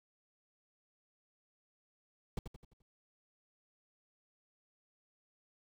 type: noise with echo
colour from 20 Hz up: brown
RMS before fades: -36 dBFS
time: 2.37-2.39 s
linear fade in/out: 2 ms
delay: 86 ms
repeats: 5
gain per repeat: -7 dB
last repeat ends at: 2.82 s
effects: none